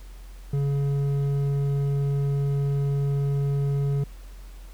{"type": "tone with hard clipping", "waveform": "sine", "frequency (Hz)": 140.4, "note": "C#3", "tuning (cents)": 22, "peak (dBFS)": -23, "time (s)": [0.53, 4.04], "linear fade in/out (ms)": 5, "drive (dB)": 6, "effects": ["added 44 Hz sine -39 dBFS peak until 4.73 s", "pink hiss -54 dBFS RMS until 4.73 s"]}